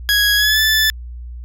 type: tone with pitch glide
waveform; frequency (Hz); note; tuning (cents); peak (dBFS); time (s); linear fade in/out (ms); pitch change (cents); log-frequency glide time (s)
20% pulse; 1661.2 to 1749.8; G#6 to A6; 0 to -10; -7; 0.09-0.9; 0; +90; 0.36-0.6
effects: added 60 Hz sine -28 dBFS peak until 1.44 s

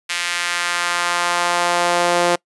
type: tone with high-pass filter sweep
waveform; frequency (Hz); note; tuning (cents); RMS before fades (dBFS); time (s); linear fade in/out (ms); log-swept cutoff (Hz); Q
sawtooth; 174.61; F3; 0; -19; 0.09-2.36; 10; 2200 to 480; 1.3
effects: noise-tail reverb RT60 0.1 s tail -25 dB re dry + resampled to 24000 Hz

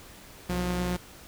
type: tone pair together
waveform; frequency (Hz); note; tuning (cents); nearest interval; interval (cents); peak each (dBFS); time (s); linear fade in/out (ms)
sawtooth; 62.71 / 178.8; B1 / F3; +27 / +41; octave + tritone; 1814; -29 / -24; 0.49-0.97; 10
effects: pink hiss -49 dBFS RMS until 1.27 s

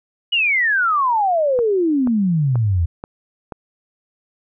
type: exponential sweep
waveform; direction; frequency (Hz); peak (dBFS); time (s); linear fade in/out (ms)
sine; down; 2960 to 79.6; -14; 0.32-2.86; 10
type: click train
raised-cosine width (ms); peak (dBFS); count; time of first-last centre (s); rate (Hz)
1; -15; 5; 1.59-3.522; 2.07
effects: none

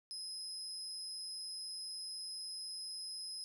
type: tone with amplitude modulation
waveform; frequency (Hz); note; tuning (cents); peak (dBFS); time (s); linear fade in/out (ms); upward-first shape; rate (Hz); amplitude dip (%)
35% pulse; 5090; D#8; +39; -38; 0.11-3.44; 0; sine; 176; 40
effects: 13-bit

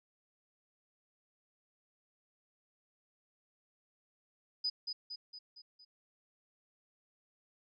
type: tone with echo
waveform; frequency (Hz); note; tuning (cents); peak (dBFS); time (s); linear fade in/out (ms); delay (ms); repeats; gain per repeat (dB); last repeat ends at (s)
sine; 4978; D#8; 0; -31; 4.64-4.7; 10; 230; 5; -5; 5.85
effects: none

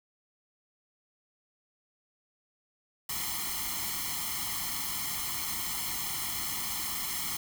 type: noise with comb filter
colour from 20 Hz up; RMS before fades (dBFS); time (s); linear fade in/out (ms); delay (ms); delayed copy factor
white; -34; 3.09-7.37; 5; 0.95; +0.95
effects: none

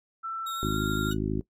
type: tone with pitch glide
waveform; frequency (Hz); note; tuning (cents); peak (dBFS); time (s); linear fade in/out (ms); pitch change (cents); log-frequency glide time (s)
sine; 1335 to 1388.5; E6 to F6; +22 to -10; -31; 0.23-1.12; 20; +68; 0.48-0.82
type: tone with vibrato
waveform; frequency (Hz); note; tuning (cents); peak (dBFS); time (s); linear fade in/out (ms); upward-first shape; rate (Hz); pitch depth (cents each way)
sawtooth; 3729; A#7; 0; -34; 0.46-1.14; 10; square; 9.8; 18
type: harmonic tone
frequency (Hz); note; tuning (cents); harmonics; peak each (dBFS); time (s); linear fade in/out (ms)
52.4; G#1; +16; 1 / 2 / 3 / 4 / 5 / 6 / 7; -34 / -34 / -34 / -34 / -34 / -34 / -34; 0.63-1.41; 0
type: tone with exponential decay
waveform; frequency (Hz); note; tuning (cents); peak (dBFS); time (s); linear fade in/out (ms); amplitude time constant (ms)
30% pulse; 1468; F#6; -14; -32; 1.11-1.19; 5; 16
effects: noise-tail reverb RT60 0.1 s tail -19 dB re dry

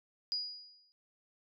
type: tone with exponential decay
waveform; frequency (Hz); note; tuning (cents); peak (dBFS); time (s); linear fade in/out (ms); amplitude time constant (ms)
sine; 4900; D#8; -27; -30; 0.32-0.92; 0; 130
effects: none

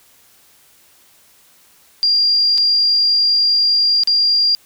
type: tone with dropouts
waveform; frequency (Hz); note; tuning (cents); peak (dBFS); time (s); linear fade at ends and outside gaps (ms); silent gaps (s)
sine; 4785; D8; +32; -11; 2.03-4.55; 0; 2.577-2.581 / 4.035-4.074
effects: white hiss -51 dBFS RMS until 4.65 s

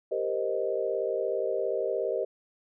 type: chord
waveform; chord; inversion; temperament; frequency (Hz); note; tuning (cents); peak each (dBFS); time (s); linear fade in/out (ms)
sine; C minor seventh; second; equal with one note detuned; 393.6 / 466.2 / 523.3 / 622.3; G4 / Bb4 / C5 / Eb5; +7 / 0 / 0 / 0; -32; 0.11-2.25; 10
effects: none

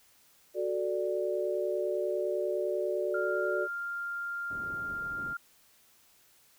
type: chord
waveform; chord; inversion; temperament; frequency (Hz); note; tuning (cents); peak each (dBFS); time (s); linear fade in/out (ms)
sine; D major; first; equal; 370 / 440 / 587.3; F#4 / A4 / D5; 0 / 0 / 0; -32 / -35 / -32; 0.54-3.68; 50
type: tone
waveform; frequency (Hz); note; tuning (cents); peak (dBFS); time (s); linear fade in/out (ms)
sine; 1396.9; F6; 0; -33; 3.14-5.37; 5
type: low-pass noise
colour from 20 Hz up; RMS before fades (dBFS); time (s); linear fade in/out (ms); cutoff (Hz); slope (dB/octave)
white; -48; 4.5-5.34; 10; 360; 12
effects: white hiss -63 dBFS RMS until 6.58 s

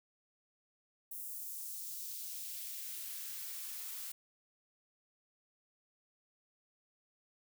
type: noise with high-pass filter sweep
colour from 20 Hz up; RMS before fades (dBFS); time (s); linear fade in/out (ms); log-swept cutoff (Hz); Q
blue; -44; 1.11-4.12; 5; 10000 to 620; 0.87
effects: none

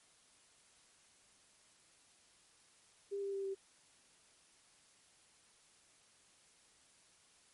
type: tone with pitch steps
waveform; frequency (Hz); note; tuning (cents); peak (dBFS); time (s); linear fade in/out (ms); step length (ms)
sine; 399.7 / 396 / 392.4 / 388.8; G4 / G4 / G4 / G4; +34 / +18 / +2 / -14; -37; 3.11-3.55; 20; 110
effects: white hiss -67 dBFS RMS until 7.53 s + MP3 48 kbps

